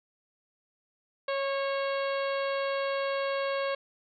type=harmonic tone with a mistuned harmonic; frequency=550 Hz; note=C#5; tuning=14 cents flat; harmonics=1 / 2 / 3 / 4 / 5 / 6 / 7 / 8; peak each=-29 / -35 / -39 / -41 / -43 / -45 / -46 / -47 dBFS; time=1.28-3.75 s; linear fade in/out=5 ms; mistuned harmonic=3; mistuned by=-20 cents; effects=none